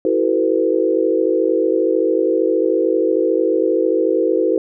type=tone cluster; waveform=sine; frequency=327.1 / 376.1 / 450.8 / 504 Hz; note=E4 / F#4 / A4 / B4; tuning=-13 / +28 / +42 / +35 cents; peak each=-19 dBFS; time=0.05-4.58 s; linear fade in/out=2 ms; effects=none